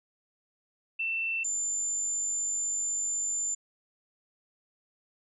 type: tone pair in turn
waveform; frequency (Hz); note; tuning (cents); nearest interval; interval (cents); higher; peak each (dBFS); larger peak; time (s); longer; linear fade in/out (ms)
sine; 2679 / 7152; E7 / A8; +27 / +27; octave + perfect fourth; 1700; second; -28; neither; 0.99-1.44 / 1.44-3.55; second; 10
effects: none